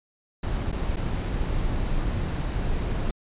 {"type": "noise with dropouts", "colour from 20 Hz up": "brown", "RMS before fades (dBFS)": -26, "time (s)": [0.43, 3.11], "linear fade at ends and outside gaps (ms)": 5, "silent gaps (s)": [[0.718, 0.725], [0.96, 0.967]], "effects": ["resampled to 8000 Hz"]}